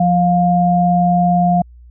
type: tone pair together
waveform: sine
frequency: 176.5 / 706 Hz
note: F3 / F5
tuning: +19 / +19 cents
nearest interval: 2 octaves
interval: 2400 cents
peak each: -13 dBFS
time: 0-1.62 s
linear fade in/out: 5 ms
effects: added 60 Hz sine -38 dBFS peak until 1.9 s